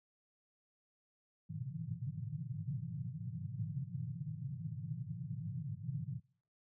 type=band-pass noise; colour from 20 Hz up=white; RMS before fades=-42 dBFS; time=1.49-6.2 s; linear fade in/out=20 ms; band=100 to 170 Hz; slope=96 dB/octave; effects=noise-tail reverb RT60 0.6 s tail -26 dB re dry